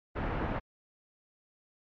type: low-pass noise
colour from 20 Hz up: pink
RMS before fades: -33 dBFS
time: 0.15-0.6 s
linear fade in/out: 20 ms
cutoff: 1600 Hz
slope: 12 dB/octave
effects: low-pass 3000 Hz 12 dB/octave + MP3 64 kbps